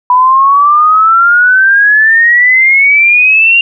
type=exponential sweep; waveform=sine; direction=up; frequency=986 to 2794 Hz; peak=-3 dBFS; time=0.1-3.61 s; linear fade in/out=2 ms; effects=none